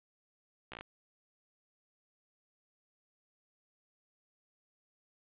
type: slowing click train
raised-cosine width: 0.3 ms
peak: -27 dBFS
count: 6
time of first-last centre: 0.72-0.81 s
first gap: 15 ms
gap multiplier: 1.09
effects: resampled to 8000 Hz + 10-bit